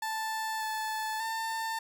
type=tone with pitch steps; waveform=30% pulse; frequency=881 / 872 / 897 Hz; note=A5 / A5 / A5; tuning=+2 / -16 / +33 cents; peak=-29 dBFS; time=0.02-1.79 s; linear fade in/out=5 ms; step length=590 ms; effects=none